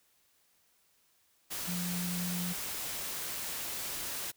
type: tone in noise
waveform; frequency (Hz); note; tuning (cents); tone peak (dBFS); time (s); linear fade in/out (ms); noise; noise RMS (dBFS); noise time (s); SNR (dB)
sine; 177.3; F3; +26; -34; 1.67-2.54; 20; white; -38; 1.5-4.32; +1
effects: white hiss -70 dBFS RMS until 4.36 s